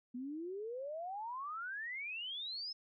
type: exponential sweep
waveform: sine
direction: up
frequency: 239.2 to 5274 Hz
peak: -40 dBFS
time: 0.14-2.73 s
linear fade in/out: 10 ms
effects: none